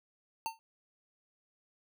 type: tone with exponential decay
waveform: square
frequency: 900 Hz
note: A5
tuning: 39 cents sharp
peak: -30 dBFS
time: 0.46-0.59 s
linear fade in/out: 0 ms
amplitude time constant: 27 ms
effects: none